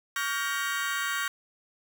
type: chord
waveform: 35% pulse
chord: G half-diminished seventh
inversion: second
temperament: just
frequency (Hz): 1128.9 / 1411.2 / 1568 / 1881.6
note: Db6 / F6 / G6 / Bb6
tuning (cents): +31 / +18 / 0 / +16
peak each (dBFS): -32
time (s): 0.16-1.28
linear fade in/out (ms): 2
effects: none